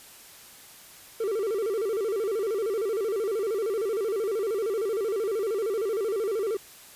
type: tone with vibrato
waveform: triangle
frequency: 420 Hz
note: G#4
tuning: 19 cents sharp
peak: -23 dBFS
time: 1.2-6.57 s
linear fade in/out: 5 ms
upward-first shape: square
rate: 13 Hz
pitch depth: 130 cents each way
effects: white hiss -49 dBFS RMS until 6.95 s + resampled to 32000 Hz